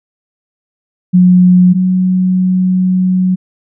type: tone pair in turn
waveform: sine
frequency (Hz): 181 / 184.48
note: F#3 / F#3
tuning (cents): -38 / -5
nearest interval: unison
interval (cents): 33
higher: second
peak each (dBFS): -3 / -8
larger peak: first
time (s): 1.13-1.74 / 1.74-3.36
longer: second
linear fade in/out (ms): 20
effects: none